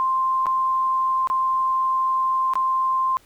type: tone with dropouts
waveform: sine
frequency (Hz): 1048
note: C6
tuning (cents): +2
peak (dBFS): -18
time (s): 0-3.17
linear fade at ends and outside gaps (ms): 0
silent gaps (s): 0.458-0.467 / 1.273-1.3 / 2.536-2.555
effects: pink hiss -55 dBFS RMS until 3.25 s